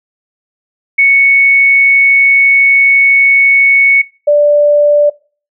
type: tone pair in turn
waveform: sine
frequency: 2217 / 587.2 Hz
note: C#7 / D5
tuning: 0 / 0 cents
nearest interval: octave + major seventh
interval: 2300 cents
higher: first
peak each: -4 dBFS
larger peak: neither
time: 0.98-4.02 / 4.27-5.1 s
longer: first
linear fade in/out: 10 ms
effects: noise-tail reverb RT60 0.4 s tail -23 dB re dry